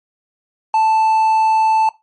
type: tone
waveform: triangle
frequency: 880 Hz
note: A5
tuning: in tune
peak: -9 dBFS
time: 0.74-1.89 s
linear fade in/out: 2 ms
effects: noise-tail reverb RT60 0.2 s tail -18 dB re dry + MP3 48 kbps